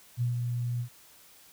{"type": "tone with ADSR envelope", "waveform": "sine", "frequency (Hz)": 121, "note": "B2", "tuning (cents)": -35, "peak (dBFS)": -24, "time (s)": [0.17, 0.89], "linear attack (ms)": 46, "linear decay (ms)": 130, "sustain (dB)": -4, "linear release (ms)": 88, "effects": ["white hiss -56 dBFS RMS until 1.52 s"]}